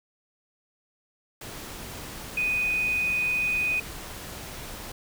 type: tone in noise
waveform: sine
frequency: 2489 Hz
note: D#7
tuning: in tune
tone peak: -23 dBFS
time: 2.37-3.8 s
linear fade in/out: 5 ms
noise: pink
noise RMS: -39 dBFS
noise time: 1.41-4.92 s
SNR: +13 dB
effects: none